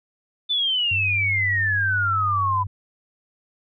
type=exponential sweep; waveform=sine; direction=down; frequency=3549 to 987.8 Hz; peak=-19 dBFS; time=0.49-2.64 s; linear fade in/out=20 ms
type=tone; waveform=sine; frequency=98.4 Hz; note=G2; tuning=7 cents sharp; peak=-26 dBFS; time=0.91-2.67 s; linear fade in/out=5 ms
effects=none